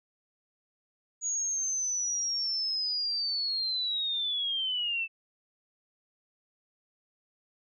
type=linear sweep; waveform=sine; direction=down; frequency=6760 to 2632 Hz; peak=-28 dBFS; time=1.21-5.08 s; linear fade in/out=50 ms; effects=none